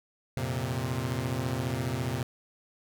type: chord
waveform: sawtooth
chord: F suspended fourth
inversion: none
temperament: equal with one note detuned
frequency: 87.31 / 116.54 / 131.19 Hz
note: F2 / Bb2 / C3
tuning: 0 / 0 / +5 cents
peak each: -34 / -29 / -28 dBFS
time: 0.37-2.23 s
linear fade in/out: 0 ms
effects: none